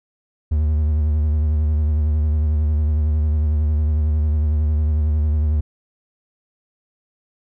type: tone with vibrato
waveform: triangle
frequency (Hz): 76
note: D#2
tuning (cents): -40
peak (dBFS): -13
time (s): 0.51-5.61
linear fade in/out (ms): 10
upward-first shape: sine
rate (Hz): 11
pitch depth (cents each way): 52
effects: none